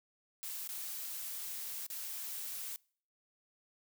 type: noise with dropouts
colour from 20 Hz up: blue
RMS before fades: -42 dBFS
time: 0.43-2.76 s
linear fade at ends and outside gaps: 0 ms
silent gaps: 0.675-0.69 / 1.865-1.901 s
effects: noise-tail reverb RT60 0.5 s tail -25 dB re dry